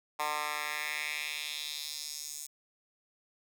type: tone with high-pass filter sweep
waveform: 10% pulse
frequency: 149.9 Hz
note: D3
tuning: 36 cents sharp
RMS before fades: -37 dBFS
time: 0.19-2.47 s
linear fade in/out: 10 ms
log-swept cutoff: 990 to 7400 Hz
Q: 2.2
effects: none